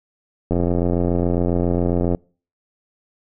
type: click train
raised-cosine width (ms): 2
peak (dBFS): -7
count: 144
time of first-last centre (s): 0.51-2.148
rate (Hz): 87.3
effects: noise-tail reverb RT60 0.4 s tail -26 dB re dry